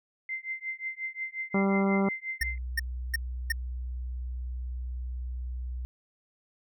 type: tone with tremolo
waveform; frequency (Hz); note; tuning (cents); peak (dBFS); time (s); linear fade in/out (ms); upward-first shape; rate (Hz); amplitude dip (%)
sine; 2080; C7; -11; -29; 0.29-2.58; 2; triangle; 5.6; 100
type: harmonic tone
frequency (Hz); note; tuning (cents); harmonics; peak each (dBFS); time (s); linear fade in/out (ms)
196; G3; 0; 1 / 2 / 3 / 4 / 5 / 6 / 7; -24 / -30 / -34 / -36 / -38 / -40 / -41; 1.54-2.09; 5
type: tone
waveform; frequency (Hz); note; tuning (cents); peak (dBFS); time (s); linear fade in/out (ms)
sine; 62; B1; +7; -32; 2.41-5.85; 0
type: tone bursts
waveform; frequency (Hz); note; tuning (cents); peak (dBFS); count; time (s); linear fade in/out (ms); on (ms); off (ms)
square; 1832; A#6; -31; -25; 4; 2.41-3.522; 5; 23; 340
effects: none